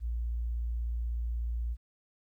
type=tone; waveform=sine; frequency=58.2 Hz; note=A#1; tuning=2 cents flat; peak=-30 dBFS; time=0-1.77 s; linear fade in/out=50 ms; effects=12-bit